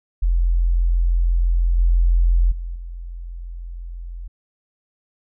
sine tone with level steps, 43 Hz, F1, 26 cents flat, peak -14 / -12 / -25 / -29 dBFS, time 0.22-4.28 s, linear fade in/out 10 ms, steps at 1.78 / 2.51 / 2.75 s, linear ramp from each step 10 ms, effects none

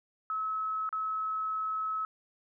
sine tone with dropouts, 1291 Hz, E6, 37 cents flat, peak -30 dBFS, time 0.3-2.05 s, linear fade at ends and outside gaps 1 ms, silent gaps 0.891-0.927 s, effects none

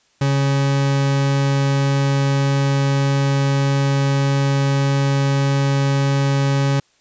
40% pulse tone, 138.59 Hz, C#3, in tune, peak -14 dBFS, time 0.21-6.8 s, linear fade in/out 5 ms, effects white hiss -59 dBFS RMS until 7 s + resampled to 16000 Hz

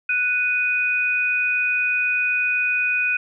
sine tone pair together, 1479 / 2487 Hz, F#6 / D#7, -1 / -1 cents, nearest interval major sixth, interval 900 cents, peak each -24 / -19 dBFS, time 0.09-3.17 s, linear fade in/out 5 ms, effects none

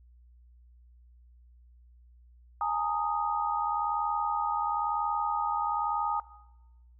sine chord, Ab suspended second, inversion none, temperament equal with one note detuned, 830.6 / 911.6 / 1244.5 Hz, Ab5 / Bb5 / Eb6, 0 / -39 / 0 cents, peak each -31 dBFS, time 2.61-6.2 s, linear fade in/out 2 ms, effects noise-tail reverb RT60 1.0 s tail -19 dB re dry + added 60 Hz sine -54 dBFS peak until 6.99 s

